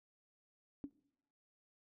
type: tone with exponential decay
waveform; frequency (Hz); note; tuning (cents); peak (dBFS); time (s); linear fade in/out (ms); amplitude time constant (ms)
sine; 282.3; C#4; +32; -36; 0.84-0.91; 0; 15
effects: noise-tail reverb RT60 0.8 s tail -21 dB re dry